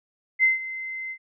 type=tone with ADSR envelope; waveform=sine; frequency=2068 Hz; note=C7; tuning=21 cents flat; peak=-14 dBFS; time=0.39-1.18 s; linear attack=44 ms; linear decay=150 ms; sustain=-16 dB; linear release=70 ms; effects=none